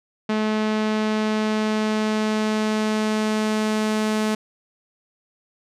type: tone with low-pass filter sweep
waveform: sawtooth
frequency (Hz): 215.5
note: A3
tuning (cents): -36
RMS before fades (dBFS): -22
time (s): 0.29-4.35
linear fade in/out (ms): 5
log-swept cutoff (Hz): 4100 to 10000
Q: 0.72
effects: none